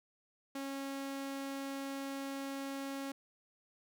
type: tone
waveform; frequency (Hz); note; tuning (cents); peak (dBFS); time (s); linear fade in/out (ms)
sawtooth; 274.1; C#4; -19; -35; 0.55-3.12; 5
effects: none